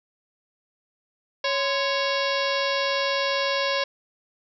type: harmonic tone with a mistuned harmonic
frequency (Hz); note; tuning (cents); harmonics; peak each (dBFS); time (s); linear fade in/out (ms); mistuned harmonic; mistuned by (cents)
554.4; C#5; 0; 1 / 2 / 3 / 4 / 5 / 6 / 7 / 8 / 9 / 10; -26 / -29 / -31 / -32 / -33 / -34 / -34 / -35 / -36 / -36; 1.44-3.84; 5; 2; -120
effects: none